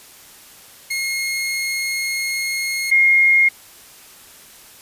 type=tone pair in turn; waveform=sawtooth / sine; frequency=2153 / 2139 Hz; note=C7 / C7; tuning=+49 / +38 cents; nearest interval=unison; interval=11 cents; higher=first; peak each=-17 / -10 dBFS; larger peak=second; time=0.9-2.91 / 2.91-3.49 s; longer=first; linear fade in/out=10 ms; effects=white hiss -44 dBFS RMS until 4.81 s + resampled to 32000 Hz